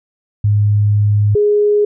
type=tone pair in turn; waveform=sine; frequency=103.83 / 415.3 Hz; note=G#2 / G#4; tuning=0 / 0 cents; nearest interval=2 octaves; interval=2400 cents; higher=second; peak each=-9 / -9 dBFS; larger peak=neither; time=0.44-1.35 / 1.35-1.85 s; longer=first; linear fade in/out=5 ms; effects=none